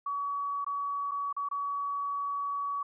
sine tone with dropouts, 1133 Hz, C#6, 37 cents sharp, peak -30 dBFS, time 0.06-2.83 s, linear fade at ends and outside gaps 5 ms, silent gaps 0.646-0.664 / 1.112-1.116 / 1.328-1.365 / 1.488-1.512 s, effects none

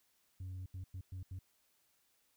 sine tone bursts at uneven times, 92.5 Hz, F#2, in tune, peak -39 dBFS, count 5, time 0.4-0.66 / 0.74-0.84 / 0.94-1.01 / 1.12-1.23 / 1.31-1.39 s, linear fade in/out 5 ms, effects tanh soft clip ceiling -41 dBFS + white hiss -75 dBFS RMS until 2.36 s

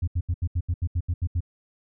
sine tone bursts, 86.7 Hz, F2, 12 cents flat, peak -19 dBFS, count 11, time 0.02-1.406 s, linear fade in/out 10 ms, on 56 ms, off 77 ms, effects tanh soft clip ceiling -20 dBFS

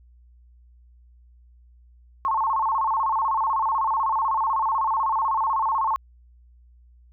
sine tone with vibrato, 981 Hz, B5, 12 cents flat, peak -20 dBFS, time 2.25-5.96 s, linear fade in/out 0 ms, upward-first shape square, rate 16 Hz, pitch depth 170 cents each way, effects added 60 Hz sine -50 dBFS peak until 7.12 s

